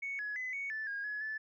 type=tone with pitch steps; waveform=sine; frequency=2219 / 1687 / 2019 / 2226 / 1753 / 1630 / 1693 / 1743 Hz; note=C#7 / G#6 / B6 / C#7 / A6 / G#6 / G#6 / A6; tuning=+1 / +27 / +38 / +7 / -7 / -33 / +33 / -17 cents; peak=-35 dBFS; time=0.02-1.38 s; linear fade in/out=10 ms; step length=170 ms; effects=tanh soft clip ceiling -31 dBFS